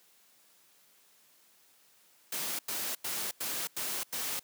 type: noise bursts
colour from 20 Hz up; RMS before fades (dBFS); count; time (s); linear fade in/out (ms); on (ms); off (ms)
white; -35; 6; 2.32-4.395; 5; 270; 91
effects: white hiss -64 dBFS RMS until 4.43 s + high-pass 150 Hz 12 dB/octave